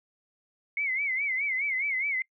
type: tone with vibrato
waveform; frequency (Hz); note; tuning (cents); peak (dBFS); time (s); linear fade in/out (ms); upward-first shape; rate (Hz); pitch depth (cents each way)
sine; 2163; C#7; -43; -26; 0.77-2.22; 2; sine; 4.8; 120
effects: noise-tail reverb RT60 0.1 s tail -25 dB re dry